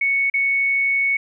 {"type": "tone with dropouts", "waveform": "sine", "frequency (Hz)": 2217, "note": "C#7", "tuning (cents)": 0, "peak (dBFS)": -16, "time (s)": [0.01, 1.17], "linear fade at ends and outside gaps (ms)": 5, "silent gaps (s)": [0.3, 0.339], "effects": []}